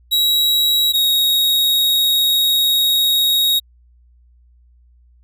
45% pulse tone pair in turn, 3863 / 3773 Hz, B7 / A#7, -39 / +20 cents, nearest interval unison, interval 41 cents, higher first, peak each -13 dBFS, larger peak neither, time 0.11-0.93 / 0.93-3.6 s, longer second, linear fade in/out 20 ms, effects added 60 Hz sine -48 dBFS peak until 5.23 s

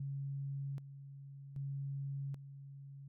sine tone with tremolo, 138.59 Hz, C#3, in tune, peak -38 dBFS, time 0-3.08 s, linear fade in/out 5 ms, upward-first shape square, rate 0.64 Hz, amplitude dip 70%, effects none

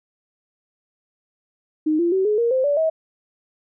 sine tone with pitch steps, 309.1 / 343 / 380.5 / 422.2 / 468.5 / 519.8 / 576.8 / 640 Hz, D#4 / F4 / F#4 / G#4 / A#4 / C5 / D5 / D#5, -11 / -31 / +48 / +29 / +9 / -11 / -31 / +49 cents, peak -16 dBFS, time 1.86-2.9 s, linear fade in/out 10 ms, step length 130 ms, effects none

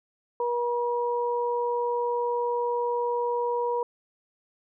sine tone pair together, 480 / 960 Hz, B4 / B5, -49 / -49 cents, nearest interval octave, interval 1200 cents, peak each -26 / -28 dBFS, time 0.4-3.83 s, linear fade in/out 2 ms, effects none

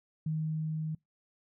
sine tone with level ramp, 156.8 Hz, D#3, 14 cents sharp, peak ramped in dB -29 to -32 dBFS, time 0.26-0.95 s, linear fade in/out 5 ms, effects noise-tail reverb RT60 0.2 s tail -26 dB re dry

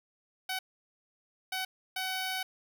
10% pulse tone bursts at uneven times, 753 Hz, F#5, 30 cents sharp, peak -24 dBFS, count 3, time 0.49-0.59 / 1.52-1.65 / 1.96-2.43 s, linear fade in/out 5 ms, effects none

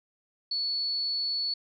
sine tone, 4424 Hz, C#8, 4 cents flat, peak -27 dBFS, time 0.51-1.54 s, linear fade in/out 5 ms, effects none

